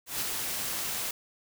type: noise with ADSR envelope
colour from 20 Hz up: white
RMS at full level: -30 dBFS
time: 0.06-1.11 s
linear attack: 150 ms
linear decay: 17 ms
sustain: -3 dB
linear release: 3 ms
effects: none